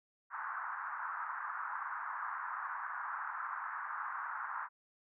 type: band-pass noise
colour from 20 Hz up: pink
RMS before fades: -41 dBFS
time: 0.3-4.69 s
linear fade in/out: 50 ms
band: 940 to 1600 Hz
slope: 48 dB/octave
effects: none